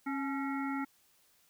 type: harmonic tone with a mistuned harmonic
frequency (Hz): 273.1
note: C#4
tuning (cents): -26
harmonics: 1 / 3 / 5 / 7 / 8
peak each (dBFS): -34 / -41 / -41 / -46 / -46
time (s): 0.06-0.85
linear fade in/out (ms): 10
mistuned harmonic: 3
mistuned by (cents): +67
effects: white hiss -68 dBFS RMS until 1.49 s